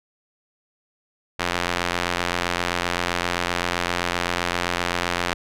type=tone with band-pass filter; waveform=sawtooth; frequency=87.7 Hz; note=F2; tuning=8 cents sharp; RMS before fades=-25 dBFS; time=1.39-5.34 s; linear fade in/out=10 ms; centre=2200 Hz; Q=0.61; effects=none